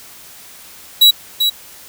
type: tone with echo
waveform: 45% pulse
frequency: 3898 Hz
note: B7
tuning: 23 cents flat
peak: -5 dBFS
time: 1.01-1.11 s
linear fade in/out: 10 ms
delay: 390 ms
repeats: 1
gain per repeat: -7 dB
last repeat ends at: 1.5 s
effects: white hiss -39 dBFS RMS until 1.88 s

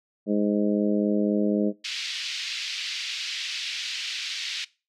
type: harmonic tone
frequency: 103.83 Hz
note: G#2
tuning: in tune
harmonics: 2 / 3 / 4 / 5 / 6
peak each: -23 / -27 / -29 / -31 / -33 dBFS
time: 0.26-1.73 s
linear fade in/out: 50 ms
type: band-pass noise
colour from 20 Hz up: pink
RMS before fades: -32 dBFS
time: 1.84-4.65 s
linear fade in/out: 10 ms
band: 2400 to 5100 Hz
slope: 24 dB/octave
effects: noise-tail reverb RT60 0.3 s tail -21 dB re dry

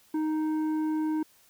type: tone with tanh clipping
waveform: sine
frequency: 311.1 Hz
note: D#4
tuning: in tune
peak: -27 dBFS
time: 0.14-1.23 s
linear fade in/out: 5 ms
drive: 8 dB
effects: white hiss -61 dBFS RMS until 1.49 s

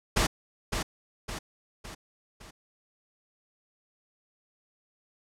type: noise with echo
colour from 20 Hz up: pink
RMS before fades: -24 dBFS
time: 0.16-0.27 s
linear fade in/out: 10 ms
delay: 560 ms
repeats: 4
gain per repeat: -6 dB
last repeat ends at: 2.51 s
effects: low-pass 9000 Hz 12 dB/octave

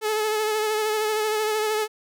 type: tone with vibrato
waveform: sawtooth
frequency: 430 Hz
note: A4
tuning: 40 cents flat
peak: -18 dBFS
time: 0.01-1.88 s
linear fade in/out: 50 ms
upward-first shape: sine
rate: 13 Hz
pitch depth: 30 cents each way
effects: none

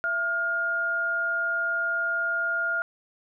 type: tone pair together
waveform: sine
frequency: 668.3 / 1416 Hz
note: E5 / F6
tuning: +24 / +23 cents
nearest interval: octave + minor second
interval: 1299 cents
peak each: -34 / -24 dBFS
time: 0.04-2.82 s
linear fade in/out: 0 ms
effects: none

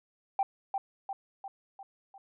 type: tone with echo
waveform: sine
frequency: 784 Hz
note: G5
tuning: in tune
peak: -23 dBFS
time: 0.39-0.43 s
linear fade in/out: 2 ms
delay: 350 ms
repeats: 5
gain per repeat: -5 dB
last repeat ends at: 2.18 s
effects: tanh soft clip ceiling -20 dBFS

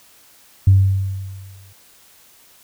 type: tone with exponential decay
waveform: sine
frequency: 96.5 Hz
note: G2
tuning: 27 cents flat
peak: -5 dBFS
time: 0.67-1.73 s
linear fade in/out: 5 ms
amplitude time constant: 230 ms
effects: tanh soft clip ceiling -2 dBFS + white hiss -50 dBFS RMS until 2.63 s

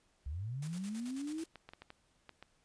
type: linear sweep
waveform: sine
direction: up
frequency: 63.2 to 331.9 Hz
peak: -37 dBFS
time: 0.26-1.44 s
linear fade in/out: 5 ms
type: noise with tremolo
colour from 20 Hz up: white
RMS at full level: -50 dBFS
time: 0.62-1.46 s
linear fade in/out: 5 ms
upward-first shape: square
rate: 9.2 Hz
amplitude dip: 65%
type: clicks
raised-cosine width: 0.3 ms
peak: -33 dBFS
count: 7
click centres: 1.557 / 1.69 / 1.735 / 1.82 / 1.904 / 2.293 / 2.426 s
effects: pink hiss -73 dBFS RMS until 2.64 s + resampled to 22050 Hz

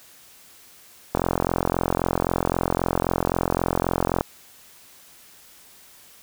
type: click train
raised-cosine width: 1 ms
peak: -6 dBFS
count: 135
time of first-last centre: 1.15-4.209 s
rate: 43.8 Hz
effects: white hiss -50 dBFS RMS until 6.22 s

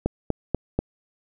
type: click train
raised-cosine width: 2 ms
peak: -8 dBFS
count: 4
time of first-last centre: 0.06-0.79 s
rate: 4.11 Hz
effects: none

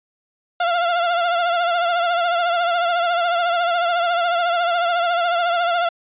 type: tone with vibrato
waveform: 30% pulse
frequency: 692 Hz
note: F5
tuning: 16 cents flat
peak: -14 dBFS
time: 0.6-5.89 s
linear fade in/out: 5 ms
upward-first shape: triangle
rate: 14 Hz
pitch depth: 63 cents each way
effects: resampled to 8000 Hz

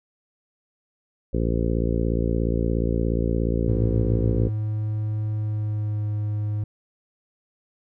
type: harmonic tone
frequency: 57 Hz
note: A#1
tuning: 38 cents flat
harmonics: 1 / 2 / 3 / 4 / 5 / 6 / 7 / 8 / 9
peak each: -24 / -27 / -29 / -30 / -31 / -32 / -32 / -33 / -34 dBFS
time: 1.33-4.49 s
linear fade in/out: 10 ms
type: tone with pitch glide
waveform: triangle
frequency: 107.1 to 105.2 Hz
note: A2 to G#2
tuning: -46 to +23 cents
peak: -21 dBFS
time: 3.68-6.64 s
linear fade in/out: 5 ms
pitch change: -31 cents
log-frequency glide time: 5.32-6.09 s
effects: none

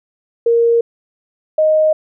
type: tone pair in turn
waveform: sine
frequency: 466.2 / 622.3 Hz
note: A#4 / D#5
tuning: 0 / 0 cents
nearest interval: perfect fourth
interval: 500 cents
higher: second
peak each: -9 dBFS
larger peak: neither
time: 0.46-0.81 / 1.58-1.93 s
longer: neither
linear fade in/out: 5 ms
effects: none

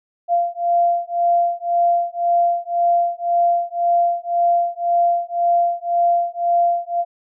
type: beating tone pair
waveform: sine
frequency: 691 / 692.9 Hz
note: F5 / F5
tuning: -19 / -14 cents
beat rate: 1.9 Hz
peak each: -18 dBFS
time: 0.28-7.05 s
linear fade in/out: 50 ms
effects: none

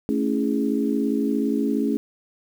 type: chord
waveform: sine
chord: A major seventh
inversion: none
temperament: equal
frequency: 220 / 277.2 / 329.6 / 415.3 Hz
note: A3 / C#4 / E4 / G#4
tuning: 0 / 0 / 0 / 0 cents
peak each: -24 / -23 / -29 / -28 dBFS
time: 0.09-1.97 s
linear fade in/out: 0 ms
effects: 8-bit

